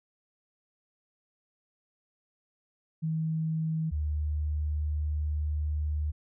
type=tone pair in turn; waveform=sine; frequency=159.5 / 75.41 Hz; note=D#3 / D2; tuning=+43 / +46 cents; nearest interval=octave + minor second; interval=1297 cents; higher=first; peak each=-27 dBFS; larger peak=neither; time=3.02-3.91 / 3.91-6.12 s; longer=second; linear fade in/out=20 ms; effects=none